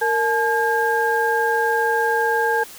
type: tone cluster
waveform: sine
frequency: 461.9 / 860 / 1614 Hz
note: A#4 / A5 / G#6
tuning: -16 / -40 / -50 cents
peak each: -21 dBFS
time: 0.01-2.64 s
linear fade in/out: 10 ms
effects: white hiss -40 dBFS RMS until 2.78 s